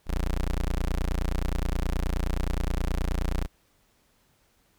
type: tone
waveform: 25% pulse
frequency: 29.5 Hz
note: A#0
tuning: 22 cents sharp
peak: -21 dBFS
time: 0.06-3.48 s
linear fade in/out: 50 ms
effects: pink hiss -66 dBFS RMS until 4.78 s